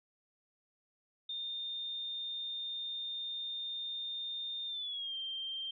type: tone with pitch glide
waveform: sine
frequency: 3631 to 3161 Hz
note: A#7 to G7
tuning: -46 to +14 cents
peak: -37 dBFS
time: 1.29-5.71 s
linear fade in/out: 5 ms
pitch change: -240 cents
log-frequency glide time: 4.67-5.15 s
effects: none